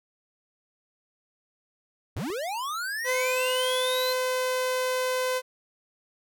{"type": "linear sweep", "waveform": "square", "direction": "up", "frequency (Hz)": [65.41, 4156], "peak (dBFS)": -30, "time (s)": [2.16, 4.13], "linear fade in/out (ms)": 5}
{"type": "click", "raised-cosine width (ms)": 1, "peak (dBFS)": -28, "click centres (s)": 2.302}
{"type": "tone", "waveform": "sawtooth", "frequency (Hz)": 510, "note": "C5", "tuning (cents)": -44, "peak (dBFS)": -21, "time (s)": [3.04, 5.42], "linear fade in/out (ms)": 50}
{"effects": []}